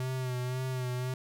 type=tone with vibrato; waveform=square; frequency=127.4 Hz; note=C3; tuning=46 cents flat; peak=-32 dBFS; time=0-1.14 s; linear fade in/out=2 ms; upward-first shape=sine; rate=1.9 Hz; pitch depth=37 cents each way; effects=none